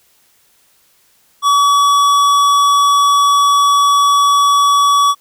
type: tone with tanh clipping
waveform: sine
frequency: 1138 Hz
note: C#6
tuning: 45 cents sharp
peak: -10 dBFS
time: 1.42-5.15 s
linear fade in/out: 50 ms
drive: 16 dB
effects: white hiss -54 dBFS RMS until 5.2 s